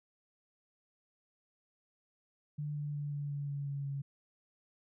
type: tone with pitch steps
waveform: sine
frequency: 148.1 / 146.82 / 145.56 / 144.3 / 143.06 / 141.82 / 140.6 / 139.38 Hz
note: D3 / D3 / D3 / D3 / D3 / C#3 / C#3 / C#3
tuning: +15 / 0 / -15 / -30 / -45 / +40 / +25 / +10 cents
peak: -35 dBFS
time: 2.58-4.02 s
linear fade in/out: 10 ms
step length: 180 ms
effects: none